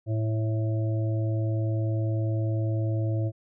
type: harmonic tone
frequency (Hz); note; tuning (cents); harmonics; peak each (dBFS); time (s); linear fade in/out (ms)
110; A2; 0; 1 / 3 / 5 / 6; -24 / -34 / -38 / -40; 0.06-3.32; 50
effects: none